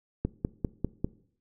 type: click train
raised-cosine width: 3 ms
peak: -14 dBFS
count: 5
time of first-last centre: 0.25-1.045 s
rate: 5.03 Hz
effects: noise-tail reverb RT60 0.6 s tail -20 dB re dry